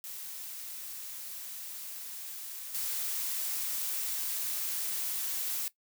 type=noise with level steps; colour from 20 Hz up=blue; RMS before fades=-42 / -34 dBFS; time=0.04-5.68 s; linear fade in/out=0 ms; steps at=2.74 s; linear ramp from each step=10 ms; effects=noise-tail reverb RT60 0.1 s tail -17 dB re dry